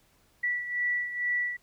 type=beating tone pair; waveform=sine; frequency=1954 / 1956.2 Hz; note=B6 / B6; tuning=-19 / -17 cents; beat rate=2.2 Hz; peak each=-28 / -34 dBFS; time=0.43-1.57 s; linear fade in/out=10 ms; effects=pink hiss -65 dBFS RMS until 1.62 s